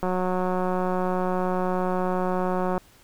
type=click train; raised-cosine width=1 ms; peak=-13 dBFS; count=504; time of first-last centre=0.03-2.779 s; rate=183 Hz; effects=pink hiss -55 dBFS RMS until 3.03 s